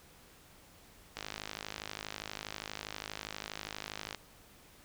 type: click train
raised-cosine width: 0.2 ms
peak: -21 dBFS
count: 157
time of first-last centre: 1.17-4.147 s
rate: 52.4 Hz
effects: pink hiss -59 dBFS RMS until 4.84 s